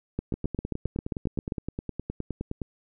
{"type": "two click trains", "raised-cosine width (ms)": 3, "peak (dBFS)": [-18, -15], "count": [23, 11], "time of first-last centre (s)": [[0.34, 2.617], [0.19, 1.522]], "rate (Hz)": [9.66, 7.51], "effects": []}